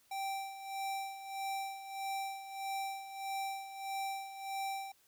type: tone with tremolo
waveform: square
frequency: 781 Hz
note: G5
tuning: 7 cents flat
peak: -36 dBFS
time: 0.11-4.92 s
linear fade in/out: 5 ms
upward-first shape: sine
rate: 1.6 Hz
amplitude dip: 70%
effects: white hiss -69 dBFS RMS until 5.07 s